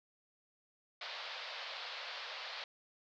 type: band-pass noise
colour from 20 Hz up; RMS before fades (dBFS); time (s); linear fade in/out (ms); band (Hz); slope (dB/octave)
white; -45; 1.01-2.64; 2; 500 to 4600; 48
effects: none